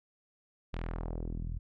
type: tone with low-pass filter sweep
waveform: sawtooth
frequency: 41.2 Hz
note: E1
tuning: in tune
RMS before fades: -37 dBFS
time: 0.73-1.59 s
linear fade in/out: 10 ms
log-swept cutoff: 3400 to 96 Hz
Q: 1.3
effects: none